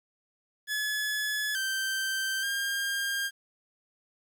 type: tone with pitch steps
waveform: sawtooth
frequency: 1708 / 1559 / 1607 Hz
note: G#6 / G6 / G6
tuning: +48 / -10 / +43 cents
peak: -25 dBFS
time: 0.67-3.31 s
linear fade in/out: 50 ms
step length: 880 ms
effects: 10-bit